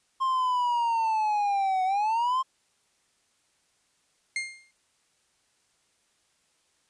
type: linear two-way sweep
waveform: triangle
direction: down then up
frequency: 1063 to 740 to 1063 Hz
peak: -21 dBFS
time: 0.2-2.43 s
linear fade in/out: 20 ms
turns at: 1.84 s
type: tone with exponential decay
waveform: 40% pulse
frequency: 2120 Hz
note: C7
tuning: 22 cents sharp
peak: -24 dBFS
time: 4.36-4.71 s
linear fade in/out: 2 ms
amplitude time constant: 76 ms
effects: white hiss -69 dBFS RMS until 6.89 s + resampled to 22050 Hz